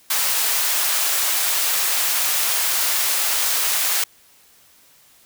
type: high-pass noise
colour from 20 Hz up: white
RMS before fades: -20 dBFS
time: 0.1-4.04 s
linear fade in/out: 5 ms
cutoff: 690 Hz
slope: 12 dB/octave
effects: white hiss -53 dBFS RMS until 5.25 s